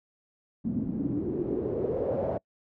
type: noise with low-pass filter sweep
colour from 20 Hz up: pink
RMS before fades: -29 dBFS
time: 0.64-2.38 s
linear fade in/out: 10 ms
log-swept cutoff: 220 to 620 Hz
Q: 5.9
effects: noise-tail reverb RT60 0.1 s tail -26 dB re dry + high-pass 100 Hz 12 dB/octave